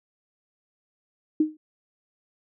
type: tone with exponential decay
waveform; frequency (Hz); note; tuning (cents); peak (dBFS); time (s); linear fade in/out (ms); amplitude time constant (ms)
sine; 309.3; D#4; -10; -14; 1.4-1.57; 5; 36
effects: none